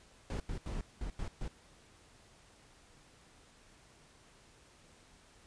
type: noise bursts at uneven times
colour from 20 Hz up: brown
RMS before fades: -38 dBFS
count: 6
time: 0.3-0.4 / 0.49-0.58 / 0.66-0.81 / 1.01-1.1 / 1.19-1.28 / 1.41-1.48 s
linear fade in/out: 2 ms
effects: pink hiss -62 dBFS RMS until 5.46 s + resampled to 22050 Hz